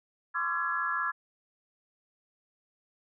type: tone cluster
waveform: sine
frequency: 1030 / 1124 / 1189 / 1357 / 1679 Hz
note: C6 / C#6 / D6 / E6 / G#6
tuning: -28 / +24 / +21 / +50 / +18 cents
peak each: -36 / -39 / -39 / -32 / -32 dBFS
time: 0.34-1.12 s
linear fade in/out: 20 ms
effects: none